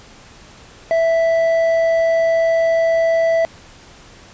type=tone with hard clipping; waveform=sine; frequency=659.3 Hz; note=E5; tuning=in tune; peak=-14 dBFS; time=0.91-3.45 s; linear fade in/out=0 ms; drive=5 dB; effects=pink hiss -43 dBFS RMS until 4.33 s + resampled to 16000 Hz